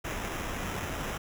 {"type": "noise with sample-and-hold", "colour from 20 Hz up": "pink", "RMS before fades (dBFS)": -35, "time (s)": [0.04, 1.18], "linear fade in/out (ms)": 10, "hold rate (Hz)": 4410, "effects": []}